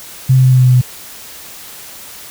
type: tone with pitch steps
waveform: sine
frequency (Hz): 130.81 / 129.91 / 129.01 / 128.12 / 127.23 / 126.35 / 125.48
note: C3 / C3 / C3 / C3 / C3 / B2 / B2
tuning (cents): 0 / -12 / -24 / -36 / -48 / +40 / +28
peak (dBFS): -5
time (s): 0.29-0.815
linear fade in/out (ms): 10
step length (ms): 75
effects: white hiss -33 dBFS RMS until 2.3 s